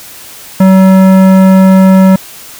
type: tone with tanh clipping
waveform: sine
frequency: 189.6 Hz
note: F#3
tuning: 43 cents sharp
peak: -3 dBFS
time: 0.6-2.16 s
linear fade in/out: 5 ms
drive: 16 dB
effects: white hiss -30 dBFS RMS until 2.59 s